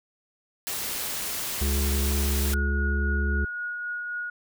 white noise, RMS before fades -31 dBFS, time 0.67-2.54 s, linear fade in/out 0 ms
harmonic tone, 70.4 Hz, C#2, 27 cents sharp, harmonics 1 / 3 / 5 / 6, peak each -23 / -33 / -37 / -39 dBFS, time 1.61-3.45 s, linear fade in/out 5 ms
sine tone with tremolo, 1447 Hz, F#6, 39 cents flat, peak -28 dBFS, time 2.53-4.3 s, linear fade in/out 5 ms, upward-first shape triangle, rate 3.8 Hz, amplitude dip 30%
effects none

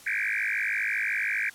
sine tone with frequency modulation, 1975.5 Hz, B6, in tune, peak -25 dBFS, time 0.06-1.5 s, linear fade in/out 10 ms, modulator 52.7 Hz, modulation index 7.8, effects white hiss -50 dBFS RMS until 1.54 s + low-pass 12000 Hz 12 dB/octave

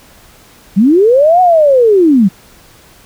sine linear two-way sweep, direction up then down, 176.6 to 744 to 176.6 Hz, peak -4 dBFS, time 0.76-2.29 s, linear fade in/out 20 ms, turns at 1.41 s, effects pink hiss -42 dBFS RMS until 3.05 s

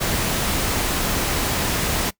pink noise, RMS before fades -22 dBFS, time 0-2.11 s, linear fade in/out 20 ms, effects noise-tail reverb RT60 0.1 s tail -21 dB re dry

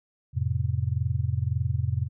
sine chord, F major, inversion none, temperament just, 87.31 / 109.13 / 130.96 Hz, F2 / A2 / C3, 0 / -14 / +2 cents, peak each -28 dBFS, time 0.33-2.09 s, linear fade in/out 50 ms, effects none

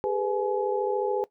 sine tone cluster, 404.8 / 438.4 / 499.7 / 847 Hz, G#4 / A4 / B4 / G#5, -44 / -6 / +20 / +34 cents, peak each -28 / -34 / -28 / -31 dBFS, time 0.04-1.24 s, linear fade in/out 0 ms, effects noise-tail reverb RT60 0.1 s tail -18 dB re dry

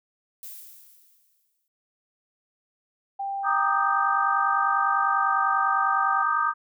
violet noise with exponential decay, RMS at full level -38 dBFS, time 0.43-1.68 s, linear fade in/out 2 ms, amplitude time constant 270 ms
sine tone with pitch glide, 790 to 781.4 Hz, G5 to G5, +13 to -6 cents, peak -27 dBFS, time 3.19-6.23 s, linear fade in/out 10 ms, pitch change -19 cents, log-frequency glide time 5.02-5.35 s
sine chord, Eb major seventh, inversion second, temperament equal with one note detuned, 932.3 / 1194.5 / 1244.5 / 1568 Hz, Bb5 / D6 / Eb6 / G6, 0 / +29 / 0 / 0 cents, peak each -30 / -26 / -24 / -28 dBFS, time 3.43-6.54 s, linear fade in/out 50 ms
effects none

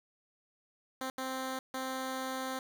10% pulse tone bursts at uneven times, 261.6 Hz, C4, in tune, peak -27 dBFS, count 3, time 1.01-1.1 / 1.18-1.59 / 1.74-2.59 s, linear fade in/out 2 ms, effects 11-bit

